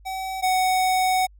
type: tone pair in turn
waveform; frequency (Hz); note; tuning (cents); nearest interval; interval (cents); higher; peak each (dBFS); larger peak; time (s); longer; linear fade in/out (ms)
square; 761 / 745.3; F#5 / F#5; +48 / +12; unison; 36; first; -28 / -19; second; 0.05-0.42 / 0.42-1.27; second; 20
effects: added 50 Hz sine -47 dBFS peak until 1.39 s